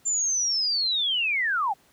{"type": "linear sweep", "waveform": "sine", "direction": "down", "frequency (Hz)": [7280, 731], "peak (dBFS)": -22, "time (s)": [0.05, 1.74], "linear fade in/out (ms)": 20, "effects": ["pink hiss -60 dBFS RMS until 1.92 s", "high-pass 80 Hz 12 dB/octave"]}